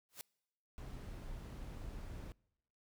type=noise with exponential growth; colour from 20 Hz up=white; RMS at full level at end=-43 dBFS; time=0.09-0.21 s; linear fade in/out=0 ms; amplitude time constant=24 ms
type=noise; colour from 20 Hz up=brown; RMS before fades=-47 dBFS; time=0.78-2.32 s; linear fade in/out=0 ms
effects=noise-tail reverb RT60 0.9 s tail -26 dB re dry